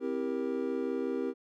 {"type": "chord", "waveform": "triangle", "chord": "C dominant seventh", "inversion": "none", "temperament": "just", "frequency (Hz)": [261.6, 327, 392.4, 470.9], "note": ["C4", "E4", "G4", "Bb4"], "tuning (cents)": [0, -14, 2, 18], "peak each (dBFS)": [-33, -36, -33, -34], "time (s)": [0, 1.34], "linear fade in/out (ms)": 50, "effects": []}